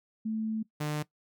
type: tone pair in turn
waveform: sine / sawtooth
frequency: 219.6 / 150.22 Hz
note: A3 / D3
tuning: -3 / +39 cents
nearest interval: perfect fifth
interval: 658 cents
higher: first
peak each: -29 / -26 dBFS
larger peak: second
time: 0.25-0.63 / 0.8-1.03 s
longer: first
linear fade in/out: 10 ms
effects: noise-tail reverb RT60 0.1 s tail -18 dB re dry